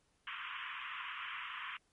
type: band-pass noise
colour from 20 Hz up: pink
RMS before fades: -44 dBFS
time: 0.27-1.77 s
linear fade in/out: 2 ms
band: 1000 to 3200 Hz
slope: 96 dB/octave
effects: pink hiss -75 dBFS RMS until 1.92 s + MP3 48 kbps